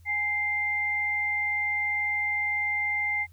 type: tone pair together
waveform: sine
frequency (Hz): 830.6 / 2093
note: G#5 / C7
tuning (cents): 0 / 0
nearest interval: octave + major third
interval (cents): 1600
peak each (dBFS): -35 / -25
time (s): 0.05-3.27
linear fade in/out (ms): 50
effects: added 85 Hz sine -50 dBFS peak until 3.32 s + white hiss -67 dBFS RMS until 3.32 s